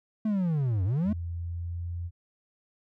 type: linear two-way sweep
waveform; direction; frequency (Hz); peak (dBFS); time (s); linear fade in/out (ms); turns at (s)
triangle; down then up; 222 to 87.31 to 222; -22; 0.25-1.13; 5; 0.84
type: tone with pitch glide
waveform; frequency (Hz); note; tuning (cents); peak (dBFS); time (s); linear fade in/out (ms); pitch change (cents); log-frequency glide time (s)
sine; 85.1 to 86.29; F2 to F2; -44 to -20; -31; 1.04-2.11; 50; +24; 1.3-1.94
effects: none